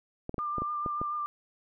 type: clicks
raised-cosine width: 2 ms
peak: -21 dBFS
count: 7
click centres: 0.294 / 0.343 / 0.382 / 0.583 / 0.62 / 0.862 / 1.015 s
type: tone with vibrato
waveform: sine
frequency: 1194 Hz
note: D6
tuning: 28 cents sharp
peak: -30 dBFS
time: 0.39-1.26 s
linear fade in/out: 0 ms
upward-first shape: sine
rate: 6.9 Hz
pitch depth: 21 cents each way
effects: none